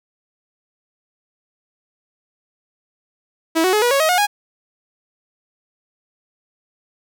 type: tone with pitch steps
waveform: sawtooth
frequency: 325 / 371.2 / 423.9 / 484.1 / 552.9 / 631.5 / 721.2 / 823.7 Hz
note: E4 / F#4 / G#4 / B4 / C#5 / D#5 / F#5 / G#5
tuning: -24 / +6 / +35 / -35 / -5 / +26 / -45 / -14 cents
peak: -10 dBFS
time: 3.55-4.27 s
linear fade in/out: 20 ms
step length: 90 ms
effects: none